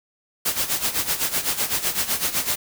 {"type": "noise with tremolo", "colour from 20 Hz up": "white", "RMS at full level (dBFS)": -21, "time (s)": [0.45, 2.56], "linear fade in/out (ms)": 10, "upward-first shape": "sine", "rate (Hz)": 7.9, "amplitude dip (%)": 75, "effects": []}